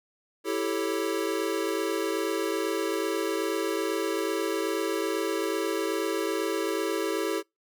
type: chord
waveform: square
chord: A dominant seventh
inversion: second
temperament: equal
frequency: 329.6 / 392 / 440 / 554.4 Hz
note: E4 / G4 / A4 / C#5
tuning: 0 / 0 / 0 / 0 cents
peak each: -32 / -32 / -32 / -37 dBFS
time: 0.44-7.43 s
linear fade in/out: 50 ms
effects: noise-tail reverb RT60 0.2 s tail -26 dB re dry